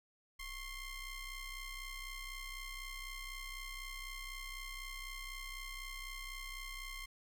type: ring-modulated tone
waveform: sawtooth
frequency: 1062 Hz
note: C6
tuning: 25 cents sharp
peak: -37 dBFS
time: 0.39-7.06 s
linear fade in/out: 10 ms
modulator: 1030 Hz
effects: none